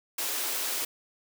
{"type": "high-pass noise", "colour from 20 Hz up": "white", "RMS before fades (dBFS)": -31, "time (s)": [0.18, 0.85], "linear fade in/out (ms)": 5, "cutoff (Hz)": 270, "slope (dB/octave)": 48, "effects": []}